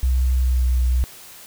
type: tone with pitch glide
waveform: sine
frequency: 63.8 to 62.31 Hz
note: C2 to B1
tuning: -43 to +16 cents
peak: -15 dBFS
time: 0.03-1.04 s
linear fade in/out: 0 ms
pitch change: -41 cents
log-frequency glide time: 0.27-0.7 s
effects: white hiss -42 dBFS RMS until 1.46 s